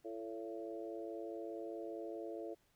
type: harmonic tone with a mistuned harmonic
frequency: 112.4 Hz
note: A2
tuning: 37 cents sharp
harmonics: 3 / 4 / 5 / 6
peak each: -46 / -47 / -49 / -50 dBFS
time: 0.04-2.55 s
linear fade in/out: 20 ms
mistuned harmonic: 4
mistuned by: -30 cents
effects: pink hiss -75 dBFS RMS until 2.75 s